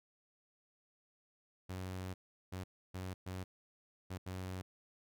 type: tone bursts at uneven times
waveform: sawtooth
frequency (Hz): 92.8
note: F#2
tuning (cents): +6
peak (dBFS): -37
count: 6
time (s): 1.69-2.14 / 2.52-2.64 / 2.94-3.14 / 3.26-3.44 / 4.1-4.18 / 4.26-4.62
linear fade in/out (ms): 10
effects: none